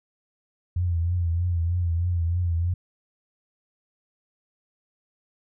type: tone with vibrato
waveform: sine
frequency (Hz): 86.2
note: F2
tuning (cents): -22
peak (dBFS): -21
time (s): 0.76-2.74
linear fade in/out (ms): 5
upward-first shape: triangle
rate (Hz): 3.2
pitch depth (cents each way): 76
effects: none